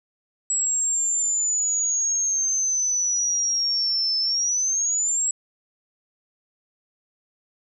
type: exponential two-way sweep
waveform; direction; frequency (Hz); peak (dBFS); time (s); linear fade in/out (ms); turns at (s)
sine; down then up; 7760 to 5250 to 7760; -20; 0.5-5.31; 2; 4.19
effects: none